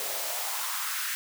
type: noise with high-pass filter sweep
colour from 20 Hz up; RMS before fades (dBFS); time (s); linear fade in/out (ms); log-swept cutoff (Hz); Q
white; -32; 0-1.15; 0; 460 to 1700; 2.8
effects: none